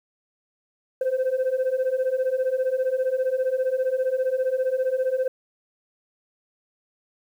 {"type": "beating tone pair", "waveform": "sine", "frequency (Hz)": [508, 523], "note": ["B4", "C5"], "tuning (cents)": [49, -1], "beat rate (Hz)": 15, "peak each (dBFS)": [-23, -21], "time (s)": [1.01, 5.28], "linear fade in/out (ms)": 5, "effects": ["tanh soft clip ceiling -18 dBFS", "9-bit"]}